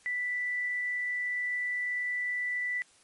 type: tone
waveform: sine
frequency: 1975.5 Hz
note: B6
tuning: in tune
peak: -29 dBFS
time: 0.06-2.82 s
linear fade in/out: 0 ms
effects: white hiss -61 dBFS RMS until 3.03 s + MP3 48 kbps